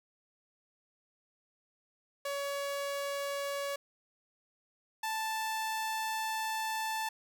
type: tone pair in turn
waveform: sawtooth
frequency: 563 / 880.6 Hz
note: C#5 / A5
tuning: +27 / +1 cents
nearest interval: minor sixth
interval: 774 cents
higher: second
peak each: -30 / -29 dBFS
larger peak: second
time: 2.25-3.76 / 5.03-7.09 s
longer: second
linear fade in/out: 5 ms
effects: none